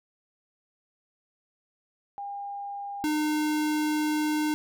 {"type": "tone pair in turn", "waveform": ["sine", "square"], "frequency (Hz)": [805, 304], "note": ["G5", "D#4"], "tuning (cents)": [46, -40], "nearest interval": "octave + perfect fourth", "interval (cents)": 1686, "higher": "first", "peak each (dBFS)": [-33, -25], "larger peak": "second", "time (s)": [[2.18, 3.04], [3.04, 4.54]], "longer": "second", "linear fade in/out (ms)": 0, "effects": []}